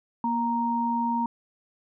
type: tone pair together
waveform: sine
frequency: 236.4 / 932.3 Hz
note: A#3 / A#5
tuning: +24 / 0 cents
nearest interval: 2 octaves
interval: 2376 cents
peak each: -27 / -25 dBFS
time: 0.24-1.26 s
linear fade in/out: 2 ms
effects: none